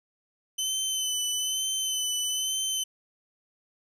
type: tone with vibrato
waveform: 20% pulse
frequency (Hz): 3038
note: F#7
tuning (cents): +45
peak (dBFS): -21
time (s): 0.58-2.84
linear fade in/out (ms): 10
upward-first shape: sine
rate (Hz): 1.1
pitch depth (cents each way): 28
effects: none